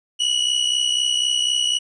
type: tone pair together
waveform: 40% pulse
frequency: 2896 / 2960 Hz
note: F#7 / F#7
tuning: -38 / 0 cents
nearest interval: unison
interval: 38 cents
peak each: -20 dBFS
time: 0.19-1.79 s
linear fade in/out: 20 ms
effects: resampled to 22050 Hz